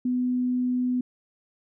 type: tone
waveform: sine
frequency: 249.8 Hz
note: B3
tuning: 20 cents sharp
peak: -22 dBFS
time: 0.05-1.01 s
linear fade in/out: 5 ms
effects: none